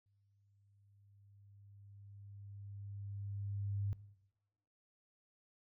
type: tone with exponential growth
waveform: sine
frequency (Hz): 100.4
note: G2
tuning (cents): +42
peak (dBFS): -33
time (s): 0.06-3.93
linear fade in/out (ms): 0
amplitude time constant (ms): 840
effects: noise-tail reverb RT60 0.9 s tail -19 dB re dry